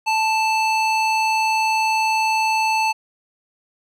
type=tone with band-pass filter; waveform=square; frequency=880 Hz; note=A5; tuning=in tune; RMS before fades=-19 dBFS; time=0.06-2.93 s; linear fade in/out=20 ms; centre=2300 Hz; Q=0.73; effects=none